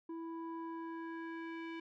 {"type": "tone with low-pass filter sweep", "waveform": "square", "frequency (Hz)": 329.6, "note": "E4", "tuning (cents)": 0, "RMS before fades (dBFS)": -44, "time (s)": [0.09, 1.8], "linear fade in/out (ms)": 5, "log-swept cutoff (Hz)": [710, 2600], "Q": 2.2, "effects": []}